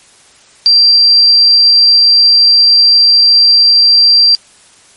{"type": "tone", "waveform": "sine", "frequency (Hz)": 4717, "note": "D8", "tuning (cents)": 7, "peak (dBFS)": -3, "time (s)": [0.66, 4.35], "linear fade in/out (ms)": 0, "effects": ["white hiss -43 dBFS RMS until 4.96 s", "MP3 48 kbps"]}